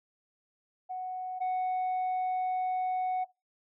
sine tone pair in turn, 740 / 740 Hz, F#5 / F#5, 0 / 0 cents, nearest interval unison, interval 0 cents, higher neither, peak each -33 / -25 dBFS, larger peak second, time 0.89-1.4 / 1.4-3.25 s, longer second, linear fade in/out 20 ms, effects noise-tail reverb RT60 0.2 s tail -19 dB re dry + tanh soft clip ceiling -27 dBFS

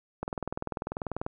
click train, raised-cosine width 1 ms, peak -18 dBFS, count 22, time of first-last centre 0.23-1.264 s, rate 20.3 Hz, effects none

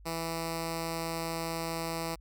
5% pulse tone with notch filter, 164.81 Hz, E3, in tune, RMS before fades -35 dBFS, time 0.05-2.16 s, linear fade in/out 20 ms, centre 1600 Hz, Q 1.4, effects added 50 Hz sine -50 dBFS peak until 2.2 s

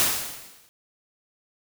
white noise with exponential decay, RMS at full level -19 dBFS, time 0-0.69 s, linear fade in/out 0 ms, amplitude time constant 150 ms, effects none

